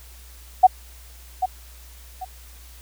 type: tone with echo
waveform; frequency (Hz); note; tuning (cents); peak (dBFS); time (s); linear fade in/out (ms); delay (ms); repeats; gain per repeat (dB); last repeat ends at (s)
sine; 745; F#5; +12; -6; 0.63-0.67; 10; 790; 2; -11; 2.25
effects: added 60 Hz sine -43 dBFS peak until 2.81 s + white hiss -49 dBFS RMS until 2.81 s